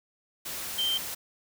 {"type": "tone in noise", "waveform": "sine", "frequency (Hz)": 3136, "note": "G7", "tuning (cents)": 0, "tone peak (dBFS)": -25, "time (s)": [0.78, 0.98], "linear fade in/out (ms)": 10, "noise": "white", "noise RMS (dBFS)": -36, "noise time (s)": [0.45, 1.15], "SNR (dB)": 8, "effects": []}